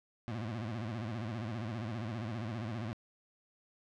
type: tone with vibrato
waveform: 25% pulse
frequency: 112.3 Hz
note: A2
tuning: 36 cents sharp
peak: -33 dBFS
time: 0.28-2.93 s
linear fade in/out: 0 ms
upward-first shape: sine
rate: 15 Hz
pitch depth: 150 cents each way
effects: low-pass 4000 Hz 12 dB/octave